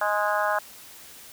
harmonic tone with a mistuned harmonic, 208.4 Hz, G#3, 6 cents sharp, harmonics 3 / 4 / 5 / 6 / 7 / 8, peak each -27 / -28 / -29 / -30 / -30 / -31 dBFS, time 0.01-0.59 s, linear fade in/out 5 ms, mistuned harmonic 8, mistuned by -25 cents, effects white hiss -46 dBFS RMS until 1.32 s

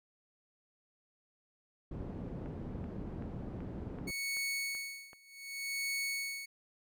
white low-pass noise, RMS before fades -42 dBFS, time 1.91-4.11 s, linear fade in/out 5 ms, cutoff 250 Hz, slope 12 dB/octave
click train, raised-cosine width 0.5 ms, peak -38 dBFS, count 8, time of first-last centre 2.46-5.132 s, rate 2.62 Hz
sawtooth tone with tremolo, 2217 Hz, C#7, in tune, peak -30 dBFS, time 4.07-6.46 s, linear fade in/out 10 ms, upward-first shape sine, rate 0.66 Hz, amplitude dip 95%
effects none

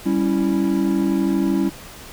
triangle chord, C# diminished, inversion second, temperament equal, 196 / 277.2 / 329.6 Hz, G3 / C#4 / E4, 0 / 0 / 0 cents, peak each -19 dBFS, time 0.05-1.7 s, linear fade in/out 20 ms, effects pink hiss -39 dBFS RMS until 2.12 s

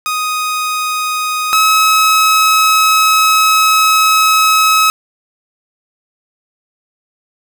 sawtooth tone pair in turn, 1248 / 1283.1 Hz, D#6 / E6, +5 / -47 cents, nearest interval unison, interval 48 cents, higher second, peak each -11 / -4 dBFS, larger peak second, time 0.06-1.53 / 1.53-4.9 s, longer second, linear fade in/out 0 ms, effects none

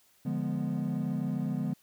triangle chord, D diminished seventh, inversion none, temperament equal, 146.83 / 174.61 / 207.7 / 246.9 Hz, D3 / F3 / Ab3 / Cb4, 0 / 0 / 0 / 0 cents, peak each -32 dBFS, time 0.25-1.74 s, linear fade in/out 10 ms, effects tanh soft clip ceiling -21 dBFS + white hiss -65 dBFS RMS until 1.82 s

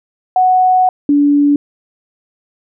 sine tone pair in turn, 740 / 288.3 Hz, F#5 / D4, 0 / -32 cents, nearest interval octave + major third, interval 1632 cents, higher first, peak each -7 dBFS, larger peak neither, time 0.36-0.89 / 1.09-1.56 s, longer first, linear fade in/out 2 ms, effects none

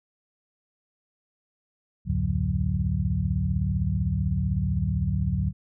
sine tone cluster, 69 / 84.8 / 104.6 / 143.6 / 182.4 Hz, C#2 / E2 / G#2 / D3 / F#3, -7 / +50 / +13 / -39 / -24 cents, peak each -29 dBFS, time 2.05-5.53 s, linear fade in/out 50 ms, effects none

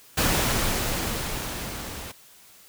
pink noise with level ramp, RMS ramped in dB -21 to -37 dBFS, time 0.17-2.12 s, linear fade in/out 10 ms, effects white hiss -52 dBFS RMS until 2.68 s

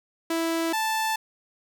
sawtooth tone pair in turn, 329.6 / 879.9 Hz, E4 / A5, 0 / 0 cents, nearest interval octave + perfect fourth, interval 1700 cents, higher second, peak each -20 dBFS, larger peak neither, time 0.3-0.73 / 0.73-1.16 s, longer neither, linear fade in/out 5 ms, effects none

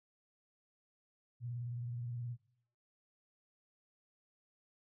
sine tone with vibrato, 120.3 Hz, B2, 45 cents flat, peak -39 dBFS, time 1.4-2.37 s, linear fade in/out 50 ms, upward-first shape sine, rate 19 Hz, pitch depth 59 cents each way, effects noise-tail reverb RT60 0.6 s tail -18 dB re dry

